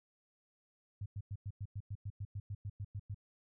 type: tone bursts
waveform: sine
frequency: 100.9 Hz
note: G#2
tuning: 49 cents flat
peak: -38 dBFS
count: 15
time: 1.01-3.145 s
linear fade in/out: 5 ms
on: 49 ms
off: 100 ms
effects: none